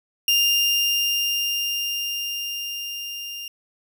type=tone with level ramp; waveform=30% pulse; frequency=2800 Hz; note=F7; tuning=4 cents sharp; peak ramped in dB=-13 to -29 dBFS; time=0.28-3.48 s; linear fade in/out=2 ms; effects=none